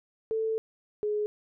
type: tone pair in turn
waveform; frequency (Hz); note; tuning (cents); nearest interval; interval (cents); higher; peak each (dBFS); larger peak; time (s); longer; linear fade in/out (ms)
sine; 443.1 / 419.9; A4 / G#4; +12 / +19; minor second; 93; first; -26; neither; 0.31-0.58 / 1.03-1.26; first; 0
effects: none